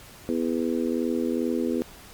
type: harmonic tone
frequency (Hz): 82.41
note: E2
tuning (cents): 0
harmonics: 3 / 4 / 5 / 6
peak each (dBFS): -26 / -28 / -30 / -32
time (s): 0.29-1.82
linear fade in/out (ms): 0
effects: pink hiss -47 dBFS RMS until 2.13 s + MP3 96 kbps